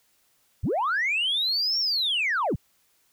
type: linear two-way sweep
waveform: sine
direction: up then down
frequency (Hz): 45.25 to 5588 to 45.25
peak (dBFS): -21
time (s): 0.63-2.56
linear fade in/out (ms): 10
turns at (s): 1.79
effects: tanh soft clip ceiling -19 dBFS + white hiss -66 dBFS RMS until 3.12 s